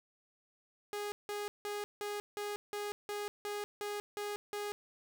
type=tone bursts; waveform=sawtooth; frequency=412.7 Hz; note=G#4; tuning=11 cents flat; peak=-33 dBFS; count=11; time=0.93-4.72 s; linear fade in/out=0 ms; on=190 ms; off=170 ms; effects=none